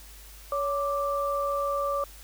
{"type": "tone pair together", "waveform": "sine", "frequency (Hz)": [562.8, 1174.7], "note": ["C#5", "D6"], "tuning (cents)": [26, 0], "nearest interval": "octave + minor second", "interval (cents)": 1274, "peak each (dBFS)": -28, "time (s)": [0.52, 2.04], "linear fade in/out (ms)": 2, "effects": ["added 50 Hz sine -47 dBFS peak until 2.23 s", "white hiss -50 dBFS RMS until 2.23 s"]}